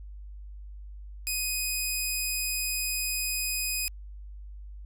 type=tone; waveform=10% pulse; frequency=2500 Hz; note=D#7; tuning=8 cents sharp; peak=-19 dBFS; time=1.27-3.88 s; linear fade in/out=0 ms; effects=added 50 Hz sine -40 dBFS peak until 4.85 s